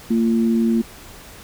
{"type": "tone pair together", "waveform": "sine", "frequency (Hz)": [228, 345.1], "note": ["A#3", "F4"], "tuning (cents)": [-38, -21], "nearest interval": "perfect fifth", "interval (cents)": 717, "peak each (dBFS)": [-15, -23], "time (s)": [0.1, 0.82], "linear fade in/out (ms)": 10, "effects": ["pink hiss -41 dBFS RMS until 1.43 s"]}